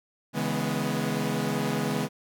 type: chord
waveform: sawtooth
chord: C# minor seventh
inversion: none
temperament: equal with one note detuned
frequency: 138.59 / 161.24 / 207.7 / 246.9 Hz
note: C#3 / E3 / G#3 / B3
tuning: 0 / -38 / 0 / 0 cents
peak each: -29 / -28 / -27 / -27 dBFS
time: 0.33-2.09 s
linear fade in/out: 50 ms
effects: none